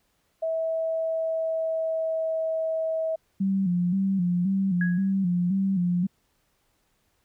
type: tone with pitch glide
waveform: sine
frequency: 649 to 644.1 Hz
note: E5 to E5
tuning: -27 to -40 cents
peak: -24 dBFS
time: 0.42-3.16 s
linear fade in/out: 10 ms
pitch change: -13 cents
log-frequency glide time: 0.99-2.36 s
type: tone with vibrato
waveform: sine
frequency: 185 Hz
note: F#3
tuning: in tune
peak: -21 dBFS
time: 3.4-6.07 s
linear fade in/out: 10 ms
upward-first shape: square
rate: 1.9 Hz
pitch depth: 80 cents each way
type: tone with exponential decay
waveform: sine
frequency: 1661.2 Hz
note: G#6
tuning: in tune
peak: -25 dBFS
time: 4.81-5.13 s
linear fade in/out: 2 ms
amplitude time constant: 69 ms
effects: pink hiss -70 dBFS RMS until 7.24 s